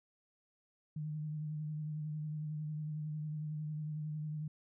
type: tone with vibrato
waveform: sine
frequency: 152.6 Hz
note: D#3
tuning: 33 cents flat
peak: -37 dBFS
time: 0.96-4.48 s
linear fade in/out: 5 ms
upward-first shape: triangle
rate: 11 Hz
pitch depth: 35 cents each way
effects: none